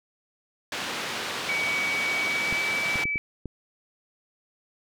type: band-pass noise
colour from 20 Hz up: white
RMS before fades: -32 dBFS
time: 0.72-3.04 s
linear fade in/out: 2 ms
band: 140 to 3400 Hz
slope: 12 dB/octave
type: tone with pitch glide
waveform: sine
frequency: 2264 to 2301 Hz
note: C#7 to D7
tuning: +36 to -36 cents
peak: -25 dBFS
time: 1.49-3.18 s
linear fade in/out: 0 ms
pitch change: +28 cents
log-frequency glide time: 2.21-2.64 s
type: clicks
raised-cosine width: 3 ms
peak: -21 dBFS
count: 5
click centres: 2.526 / 2.957 / 3.055 / 3.158 / 3.457 s
effects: none